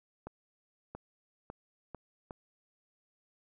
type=accelerating click train; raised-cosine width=1 ms; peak=-28 dBFS; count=5; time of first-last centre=0.27-2.308 s; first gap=680 ms; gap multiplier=0.81; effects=none